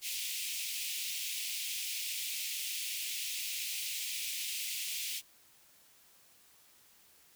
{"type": "high-pass noise", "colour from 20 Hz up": "pink", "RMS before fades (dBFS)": -38, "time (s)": [0.01, 5.22], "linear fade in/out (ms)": 50, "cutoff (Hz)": 2300, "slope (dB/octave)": 48, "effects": ["white hiss -63 dBFS RMS until 7.35 s"]}